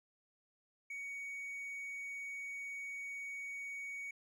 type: tone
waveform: triangle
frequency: 2241 Hz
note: C#7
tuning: 18 cents sharp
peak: -40 dBFS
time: 0.9-4.11 s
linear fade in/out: 5 ms
effects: none